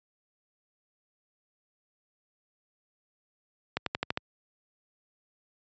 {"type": "accelerating click train", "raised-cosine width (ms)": 0.3, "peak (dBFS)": -12, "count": 6, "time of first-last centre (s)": [3.77, 4.174], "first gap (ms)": 93, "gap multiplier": 0.93, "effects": ["high-pass 80 Hz 12 dB/octave", "resampled to 16000 Hz"]}